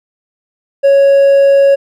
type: tone with hard clipping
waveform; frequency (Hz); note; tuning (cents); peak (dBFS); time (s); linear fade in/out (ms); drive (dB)
triangle; 554.4; C#5; 0; -5; 0.83-1.76; 20; 5
effects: none